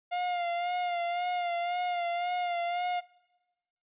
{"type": "tone with vibrato", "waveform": "45% pulse", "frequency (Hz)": 704, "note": "F5", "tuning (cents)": 14, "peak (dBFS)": -29, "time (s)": [0.11, 3.01], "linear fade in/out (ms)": 20, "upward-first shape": "sine", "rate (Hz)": 1.9, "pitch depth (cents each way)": 37, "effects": ["noise-tail reverb RT60 1.0 s tail -22 dB re dry", "resampled to 8000 Hz"]}